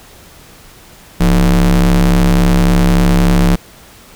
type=ring-modulated tone; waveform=square; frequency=68.4 Hz; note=C#2; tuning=23 cents flat; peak=-5 dBFS; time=1.2-3.56 s; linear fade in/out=10 ms; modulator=105 Hz; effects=pink hiss -40 dBFS RMS until 4.15 s